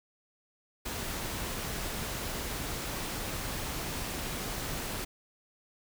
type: noise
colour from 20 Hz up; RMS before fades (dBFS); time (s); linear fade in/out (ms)
pink; -36; 0.85-5.05; 10
effects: none